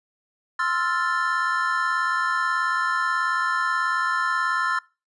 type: chord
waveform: triangle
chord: F major seventh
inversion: second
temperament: equal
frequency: 1046.5 / 1318.5 / 1396.9 / 1760 Hz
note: C6 / E6 / F6 / A6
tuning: 0 / 0 / 0 / 0 cents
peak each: -25 dBFS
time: 0.59-4.79 s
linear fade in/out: 5 ms
effects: noise-tail reverb RT60 0.3 s tail -23 dB re dry + resampled to 24000 Hz